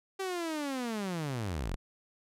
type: linear sweep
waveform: sawtooth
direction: down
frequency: 390.4 to 32.7 Hz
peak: -29 dBFS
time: 0.19-1.76 s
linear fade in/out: 10 ms
effects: low-pass 12000 Hz 12 dB/octave